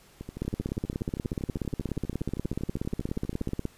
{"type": "two click trains", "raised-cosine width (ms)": 3, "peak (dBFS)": [-24, -16], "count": [42, 55], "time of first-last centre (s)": [[0.21, 3.49], [0.42, 3.654]], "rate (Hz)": [12.5, 16.7], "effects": ["pink hiss -57 dBFS RMS until 3.77 s", "resampled to 32000 Hz"]}